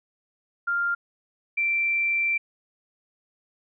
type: tone pair in turn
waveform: sine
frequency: 1396.9 / 2349 Hz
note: F6 / D7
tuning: 0 / 0 cents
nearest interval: major sixth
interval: 900 cents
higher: second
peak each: -22 / -21 dBFS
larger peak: second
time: 0.67-0.95 / 1.57-2.38 s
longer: second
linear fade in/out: 10 ms
effects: none